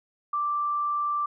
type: tone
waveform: sine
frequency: 1174.7 Hz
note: D6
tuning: in tune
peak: -24 dBFS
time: 0.33-1.26 s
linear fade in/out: 5 ms
effects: none